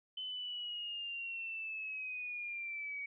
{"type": "linear sweep", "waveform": "sine", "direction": "down", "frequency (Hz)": [3047, 2247], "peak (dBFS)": -39, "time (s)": [0.17, 3.06], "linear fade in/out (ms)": 5, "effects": []}